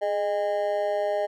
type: tone with amplitude modulation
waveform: triangle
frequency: 614 Hz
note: D#5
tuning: 23 cents flat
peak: -17 dBFS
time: 0.01-1.27 s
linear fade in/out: 20 ms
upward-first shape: sine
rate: 197 Hz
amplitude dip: 95%
effects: none